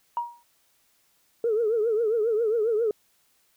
sine tone with exponential decay, 950 Hz, A#5, 33 cents sharp, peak -21 dBFS, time 0.17-0.43 s, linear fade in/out 1 ms, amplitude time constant 56 ms
sine tone with vibrato, 445.5 Hz, A4, 22 cents sharp, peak -20 dBFS, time 1.44-2.91 s, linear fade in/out 2 ms, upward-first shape triangle, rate 7.4 Hz, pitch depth 140 cents each way
effects tanh soft clip ceiling -16 dBFS + white hiss -66 dBFS RMS until 3.56 s

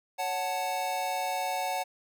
square chord, F# minor, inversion second, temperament equal with one note detuned, 556.6 / 740 / 880 Hz, C#5 / F#5 / A5, +7 / 0 / 0 cents, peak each -38 / -32 / -35 dBFS, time 0.18-1.84 s, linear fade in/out 20 ms, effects none

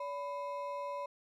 triangle ring-modulated tone, 784 Hz, G5, in tune, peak -32 dBFS, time 0-1.06 s, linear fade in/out 5 ms, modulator 213 Hz, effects none

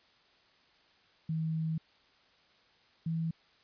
sine tone pair in turn, 160 / 163.36 Hz, D#3 / E3, +49 / -15 cents, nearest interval unison, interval 36 cents, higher second, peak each -30 / -30 dBFS, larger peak neither, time 1.29-1.78 / 3.06-3.31 s, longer first, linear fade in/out 5 ms, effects white hiss -65 dBFS RMS until 3.63 s + resampled to 11025 Hz

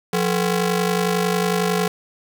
sawtooth ring-modulated tone, 305 Hz, D#4, 34 cents flat, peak -11 dBFS, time 0.13-1.88 s, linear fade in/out 5 ms, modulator 127 Hz, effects 8-bit

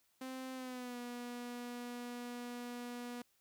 sawtooth tone with pitch glide, 260 to 242.6 Hz, C4 to B3, -11 to -31 cents, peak -39 dBFS, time 0.21-3.22 s, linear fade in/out 5 ms, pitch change -120 cents, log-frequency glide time 0.54-0.98 s, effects white hiss -75 dBFS RMS until 3.4 s

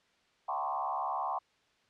sine tone with frequency modulation, 912 Hz, A#5, 38 cents flat, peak -31 dBFS, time 0.48-1.39 s, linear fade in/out 10 ms, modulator 70.7 Hz, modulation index 3.1, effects white hiss -69 dBFS RMS until 1.89 s + low-pass 4000 Hz 12 dB/octave

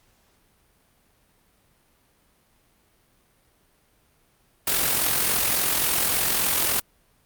white noise with amplitude modulation, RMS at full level -20 dBFS, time 4.67-6.8 s, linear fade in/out 5 ms, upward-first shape sine, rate 43.6 Hz, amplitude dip 45%, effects pink hiss -63 dBFS RMS until 7.25 s + Opus 48 kbps

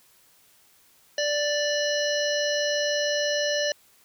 harmonic tone, 587.3 Hz, D5, in tune, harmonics 1 / 3 / 5 / 7 / 9 / 10, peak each -25 / -30 / -32 / -33 / -35 / -35 dBFS, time 1.18-3.72 s, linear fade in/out 2 ms, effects white hiss -59 dBFS RMS until 4.04 s

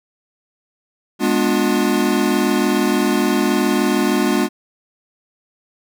square chord, G# diminished seventh, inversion none, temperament equal with one note detuned, 207.7 / 246.9 / 293.7 / 357.2 Hz, G#3 / B3 / D4 / F4, 0 / 0 / 0 / +39 cents, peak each -21 dBFS, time 1.19-4.49 s, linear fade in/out 50 ms, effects none

